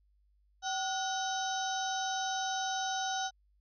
harmonic tone with a mistuned harmonic, 764 Hz, G5, 45 cents flat, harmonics 1 / 2 / 4 / 5 / 6 / 7 / 8, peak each -34 / -39 / -45 / -41 / -51 / -46 / -41 dBFS, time 0.62-3.31 s, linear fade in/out 50 ms, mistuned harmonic 2, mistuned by -92 cents, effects added 50 Hz sine -66 dBFS peak until 3.6 s

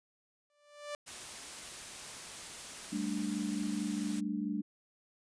sawtooth tone with exponential growth, 587.3 Hz, D5, in tune, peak -32 dBFS, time 0.5-0.95 s, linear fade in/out 1 ms, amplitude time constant 97 ms
white noise, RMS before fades -45 dBFS, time 1.06-4.21 s, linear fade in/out 20 ms
sine chord, G suspended second, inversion none, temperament just, 196 / 220.5 / 294 Hz, G3 / A3 / D4, 0 / +4 / +2 cents, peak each -37 dBFS, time 2.92-4.62 s, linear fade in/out 10 ms
effects resampled to 22050 Hz

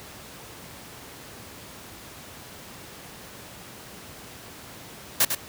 white noise with echo, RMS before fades -19 dBFS, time 5.2-5.25 s, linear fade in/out 5 ms, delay 100 ms, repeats 1, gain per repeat -7 dB, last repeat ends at 5.35 s, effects pink hiss -43 dBFS RMS until 5.48 s + high-pass 80 Hz 12 dB/octave

